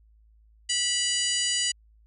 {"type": "harmonic tone with a mistuned harmonic", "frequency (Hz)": 980, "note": "B5", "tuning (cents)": -14, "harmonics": [2, 3, 4, 5, 6, 7, 8, 9], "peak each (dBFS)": [-34, -28, -40, -31, -38, -30, -35, -33], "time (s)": [0.69, 1.72], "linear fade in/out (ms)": 10, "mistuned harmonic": 5, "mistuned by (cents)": -43, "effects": ["added 54 Hz sine -55 dBFS peak until 2.06 s"]}